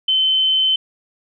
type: tone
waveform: sine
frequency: 3068 Hz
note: G7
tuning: 38 cents flat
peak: -13 dBFS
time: 0.08-0.76 s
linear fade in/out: 5 ms
effects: none